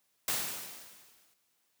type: noise with exponential decay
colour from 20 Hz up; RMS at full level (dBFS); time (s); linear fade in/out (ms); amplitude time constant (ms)
white; -30; 0.28-1.34; 2; 230
effects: white hiss -75 dBFS RMS until 1.8 s + high-pass 100 Hz 12 dB/octave